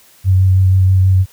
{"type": "tone with vibrato", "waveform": "sine", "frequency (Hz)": 94.1, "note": "F#2", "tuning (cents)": 30, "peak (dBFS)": -7, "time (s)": [0.24, 1.26], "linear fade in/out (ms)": 50, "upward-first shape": "sine", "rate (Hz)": 6.2, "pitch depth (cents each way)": 16, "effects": ["white hiss -47 dBFS RMS until 1.32 s"]}